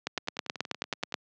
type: two click trains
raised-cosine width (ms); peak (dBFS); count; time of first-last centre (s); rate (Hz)
0.2; -11 / -22; 11 / 11; 0.07-1.142 / 0.18-1.123; 9.33 / 10.6
effects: high-pass 150 Hz 12 dB/octave + low-pass 6000 Hz 12 dB/octave